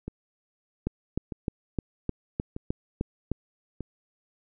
two click trains, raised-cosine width 3 ms, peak -14 / -21 dBFS, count 9 / 4, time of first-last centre 0.87-3.316 / 0.08-3.807 s, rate 3.27 / 0.805 Hz, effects none

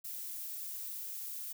violet noise, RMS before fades -42 dBFS, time 0.04-1.53 s, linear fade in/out 10 ms, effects none

